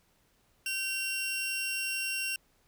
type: tone pair together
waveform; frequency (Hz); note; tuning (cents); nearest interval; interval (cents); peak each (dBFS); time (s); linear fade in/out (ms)
sawtooth; 1544 / 2751; G6 / F7; -27 / -27; minor seventh; 1000; -39 / -28; 0.66-2.36; 2
effects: pink hiss -69 dBFS RMS until 2.67 s